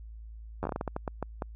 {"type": "slowing click train", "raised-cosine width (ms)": 1, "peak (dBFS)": -18, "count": 13, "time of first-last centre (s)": [0.63, 1.422], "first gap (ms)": 10, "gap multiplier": 1.31, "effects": ["added 55 Hz sine -42 dBFS peak until 1.55 s"]}